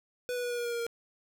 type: tone with pitch steps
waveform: square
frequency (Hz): 493.9 / 489.9 / 486 / 482.1 / 478.2 / 474.3 / 470.5 / 466.7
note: B4 / B4 / B4 / B4 / A#4 / A#4 / A#4 / A#4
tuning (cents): 0 / -14 / -28 / -42 / +44 / +30 / +16 / +2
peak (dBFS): -32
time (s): 0.29-0.866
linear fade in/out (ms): 0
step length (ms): 72
effects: none